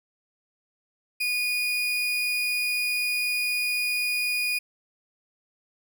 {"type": "tone", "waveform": "35% pulse", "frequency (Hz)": 2459, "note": "D#7", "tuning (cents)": -21, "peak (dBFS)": -22, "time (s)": [1.2, 4.59], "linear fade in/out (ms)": 10, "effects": []}